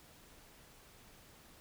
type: silence
effects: pink hiss -60 dBFS RMS until 1.6 s